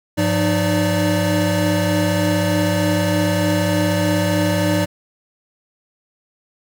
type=tone cluster; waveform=square; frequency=100.9 / 176.4 / 306 / 582 Hz; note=G#2 / F3 / D#4 / D5; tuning=-49 / +18 / -29 / -16 cents; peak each=-22 dBFS; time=0.17-4.86 s; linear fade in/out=20 ms; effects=none